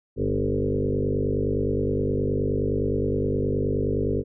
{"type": "tone with frequency modulation", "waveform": "sine", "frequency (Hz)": 259.2, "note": "C4", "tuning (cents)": -16, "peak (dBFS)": -21, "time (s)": [0.16, 4.24], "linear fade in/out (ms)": 50, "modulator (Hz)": 49.6, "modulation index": 4.4, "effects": []}